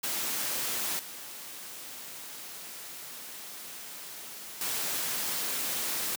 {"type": "noise with level steps", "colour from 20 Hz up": "white", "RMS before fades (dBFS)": [-32, -43, -32], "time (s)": [0.03, 6.16], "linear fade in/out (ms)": 10, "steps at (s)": [0.99, 4.61], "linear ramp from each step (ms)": 2, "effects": ["high-pass 150 Hz 12 dB/octave"]}